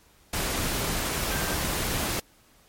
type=tone in noise; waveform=sine; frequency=1572 Hz; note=G6; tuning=4 cents sharp; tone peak=-36 dBFS; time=1.31-1.55 s; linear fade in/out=5 ms; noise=pink; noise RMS=-28 dBFS; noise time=0.33-2.2 s; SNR=-11 dB; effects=pink hiss -59 dBFS RMS until 2.68 s + MP3 64 kbps